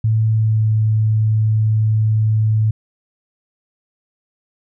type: tone with pitch glide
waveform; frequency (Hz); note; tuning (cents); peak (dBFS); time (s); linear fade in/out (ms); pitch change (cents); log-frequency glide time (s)
sine; 110.4 to 108.94; A2 to A2; +6 to -17; -12; 0.04-2.71; 5; -23; 0.27-0.69
effects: none